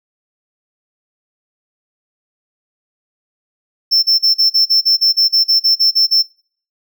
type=tone bursts; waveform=triangle; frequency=5350 Hz; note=E8; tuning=25 cents sharp; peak=-7 dBFS; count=15; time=3.91-6.228 s; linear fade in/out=20 ms; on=120 ms; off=37 ms; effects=noise-tail reverb RT60 0.5 s tail -24 dB re dry